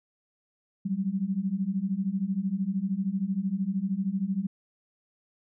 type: beating tone pair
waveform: sine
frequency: 185 / 198 Hz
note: F#3 / G3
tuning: 0 / +18 cents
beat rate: 13 Hz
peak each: -30 / -28 dBFS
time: 0.85-4.47 s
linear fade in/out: 10 ms
effects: none